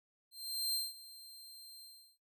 sawtooth tone with ADSR envelope, 4159 Hz, C8, 11 cents flat, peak -29 dBFS, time 0.31-2.18 s, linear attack 430 ms, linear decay 190 ms, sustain -19 dB, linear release 360 ms, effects noise-tail reverb RT60 0.2 s tail -19 dB re dry

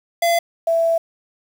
square / sine tone pair in turn, 681 / 663.1 Hz, F5 / E5, -44 / +10 cents, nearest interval unison, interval 46 cents, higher first, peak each -15 / -14 dBFS, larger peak second, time 0.22-0.39 / 0.67-0.98 s, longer second, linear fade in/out 5 ms, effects 7-bit

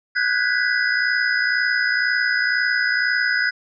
sine tone cluster, 1473 / 1535 / 1653 / 1983 / 5000 Hz, F#6 / G6 / G#6 / B6 / D#8, -8 / -37 / -9 / +7 / +8 cents, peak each -21 / -24 / -24 / -25 / -28 dBFS, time 0.15-3.51 s, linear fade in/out 20 ms, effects none

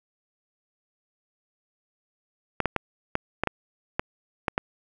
clicks, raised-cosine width 0.5 ms, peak -8 dBFS, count 9, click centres 2.603 / 2.657 / 2.763 / 3.154 / 3.436 / 3.473 / 3.995 / 4.482 / 4.579 s, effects 8-bit

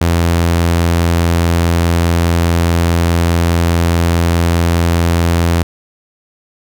sawtooth tone, 84.8 Hz, E2, 50 cents sharp, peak -6 dBFS, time 0.01-5.63 s, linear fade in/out 5 ms, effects none

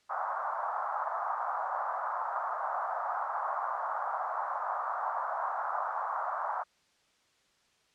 white band-pass noise, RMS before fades -34 dBFS, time 0.09-6.64 s, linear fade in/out 20 ms, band 660 to 1300 Hz, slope 48 dB/octave, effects white hiss -69 dBFS RMS until 7.94 s + low-pass 6000 Hz 12 dB/octave

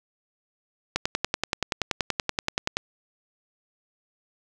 click train, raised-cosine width 0.2 ms, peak -6 dBFS, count 20, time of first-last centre 0.96-2.77 s, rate 10.5 Hz, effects none

